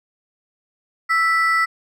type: ring-modulated tone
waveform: triangle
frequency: 1645 Hz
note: G#6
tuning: 17 cents flat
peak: -10 dBFS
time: 1.09-1.66 s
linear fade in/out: 20 ms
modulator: 324 Hz
effects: none